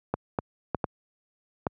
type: clicks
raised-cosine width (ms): 1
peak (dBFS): -11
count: 5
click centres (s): 0.14 / 0.388 / 0.747 / 0.842 / 1.668
effects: high-pass 80 Hz 12 dB/octave